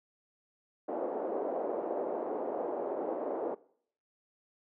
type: band-pass noise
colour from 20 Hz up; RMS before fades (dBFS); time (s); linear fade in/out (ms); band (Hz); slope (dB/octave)
white; -35; 0.88-3.55; 10; 330 to 660; 24
effects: noise-tail reverb RT60 0.6 s tail -21 dB re dry